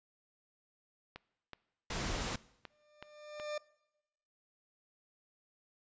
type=click train; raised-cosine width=0.3 ms; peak=-29 dBFS; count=7; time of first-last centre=1.16-3.399 s; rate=2.68 Hz
type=noise; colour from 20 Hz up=pink; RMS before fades=-37 dBFS; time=1.9-2.36 s; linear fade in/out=5 ms
type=tone with exponential growth; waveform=40% pulse; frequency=599 Hz; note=D5; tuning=34 cents sharp; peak=-34 dBFS; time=2.7-3.58 s; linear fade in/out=5 ms; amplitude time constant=190 ms
effects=noise-tail reverb RT60 0.9 s tail -21 dB re dry + resampled to 16000 Hz